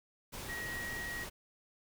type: tone in noise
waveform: sine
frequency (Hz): 1900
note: A#6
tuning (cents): +33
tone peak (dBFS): -39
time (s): 0.48-1.25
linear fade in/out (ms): 20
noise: pink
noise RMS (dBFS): -44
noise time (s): 0.32-1.3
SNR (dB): +2
effects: none